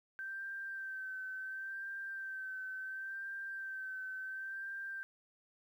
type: tone with vibrato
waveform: sine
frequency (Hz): 1556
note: G6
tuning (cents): -13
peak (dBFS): -40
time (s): 0.19-5.03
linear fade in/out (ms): 0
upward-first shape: sine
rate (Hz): 0.71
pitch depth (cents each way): 30
effects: 12-bit